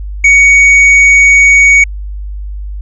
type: tone with hard clipping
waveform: sine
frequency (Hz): 2240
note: C#7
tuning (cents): +18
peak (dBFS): -3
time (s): 0.24-1.84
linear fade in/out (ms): 5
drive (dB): 4
effects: added 50 Hz sine -18 dBFS peak until 2.81 s + resampled to 24000 Hz